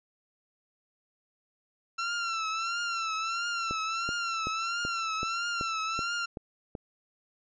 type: tone with vibrato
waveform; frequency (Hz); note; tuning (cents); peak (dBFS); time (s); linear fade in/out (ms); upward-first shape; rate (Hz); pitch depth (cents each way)
sawtooth; 1350; E6; +41; -26; 1.98-6.26; 10; triangle; 1.5; 84
type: click train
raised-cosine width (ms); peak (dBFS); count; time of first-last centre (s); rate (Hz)
2; -23; 9; 3.71-6.752; 2.63
effects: resampled to 16000 Hz